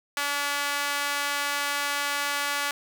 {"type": "tone with high-pass filter", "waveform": "sawtooth", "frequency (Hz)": 286.3, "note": "D4", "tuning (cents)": -44, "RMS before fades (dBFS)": -28, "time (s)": [0.17, 2.71], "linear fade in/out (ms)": 2, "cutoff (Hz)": 1300, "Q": 1.1, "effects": []}